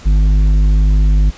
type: tone with tanh clipping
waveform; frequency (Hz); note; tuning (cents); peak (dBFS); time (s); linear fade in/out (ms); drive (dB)
triangle; 50.9; G#1; -34; -9; 0.05-1.31; 20; 13
effects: pink hiss -38 dBFS RMS until 1.37 s + resampled to 16000 Hz